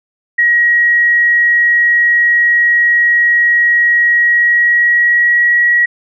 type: tone with pitch glide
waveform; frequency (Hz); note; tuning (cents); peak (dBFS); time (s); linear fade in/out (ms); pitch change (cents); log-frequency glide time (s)
sine; 1900 to 1915.4; A#6 to A#6; +33 to +46; -7; 0.38-5.86; 10; +13; 4.14-5.64
effects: none